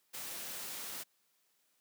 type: noise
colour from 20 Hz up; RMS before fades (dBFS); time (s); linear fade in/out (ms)
white; -43; 0.13-1.04; 20
effects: white hiss -75 dBFS RMS until 1.8 s + high-pass 150 Hz 12 dB/octave